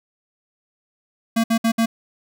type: tone bursts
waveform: square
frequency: 227.5 Hz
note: A#3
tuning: 42 cents flat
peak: -16 dBFS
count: 4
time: 1.36-1.86 s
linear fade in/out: 10 ms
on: 80 ms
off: 60 ms
effects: none